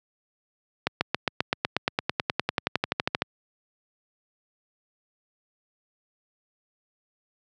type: accelerating click train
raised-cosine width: 0.3 ms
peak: -6 dBFS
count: 24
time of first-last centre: 0.87-3.221 s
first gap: 140 ms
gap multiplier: 0.97
effects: high-pass 100 Hz 12 dB/octave